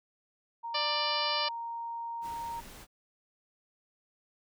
sine tone, 930 Hz, A#5, 4 cents flat, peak -35 dBFS, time 0.63-2.61 s, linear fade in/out 20 ms
harmonic tone, 591 Hz, D5, 11 cents sharp, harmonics 1 / 2 / 3 / 4 / 5 / 6 / 7 / 8 / 9, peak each -38 / -36 / -41 / -38 / -35 / -41 / -38 / -35 / -41 dBFS, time 0.74-1.49 s, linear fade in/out 10 ms
pink noise, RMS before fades -49 dBFS, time 2.21-2.87 s, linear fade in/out 50 ms
effects none

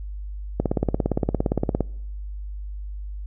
click train, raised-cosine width 2 ms, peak -7 dBFS, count 22, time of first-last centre 0.6-1.807 s, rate 17.4 Hz, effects noise-tail reverb RT60 0.8 s tail -25 dB re dry + added 50 Hz sine -30 dBFS peak until 3.26 s

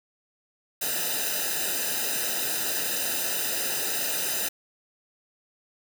white noise with comb filter, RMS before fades -28 dBFS, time 0.81-4.49 s, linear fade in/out 10 ms, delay 0.9 ms, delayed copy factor -0.95, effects none

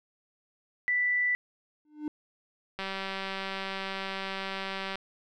sine tone, 1975.5 Hz, B6, in tune, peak -24 dBFS, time 0.88-1.35 s, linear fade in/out 0 ms
triangle tone with exponential growth, 301.1 Hz, D4, 43 cents sharp, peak -26 dBFS, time 1.85-2.08 s, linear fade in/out 2 ms, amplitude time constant 49 ms
click train, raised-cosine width 0.3 ms, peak -19 dBFS, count 419, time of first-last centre 2.79-4.956 s, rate 193 Hz
effects none

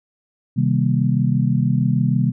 sine chord, C minor seventh, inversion none, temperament just, 130.81 / 156.98 / 196.22 / 235.5 Hz, C3 / Eb3 / G3 / Bb3, 0 / +16 / +2 / +18 cents, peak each -18 / -21 / -21 / -23 dBFS, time 0.56-2.32 s, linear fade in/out 20 ms, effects none

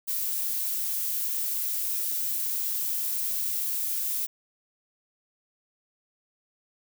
violet noise, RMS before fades -29 dBFS, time 0.07-4.27 s, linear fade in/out 20 ms, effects none

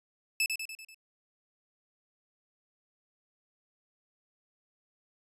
sawtooth tone with echo, 2620 Hz, E7, 11 cents flat, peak -22 dBFS, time 0.4-0.46 s, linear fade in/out 2 ms, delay 97 ms, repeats 5, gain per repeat -5 dB, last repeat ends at 0.945 s, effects resampled to 32000 Hz

